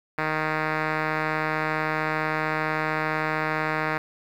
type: tone with low-pass filter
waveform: 5% pulse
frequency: 155.56 Hz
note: D#3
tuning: in tune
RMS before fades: -26 dBFS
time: 0.18-3.98 s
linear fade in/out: 2 ms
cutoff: 2300 Hz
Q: 1.5
effects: 8-bit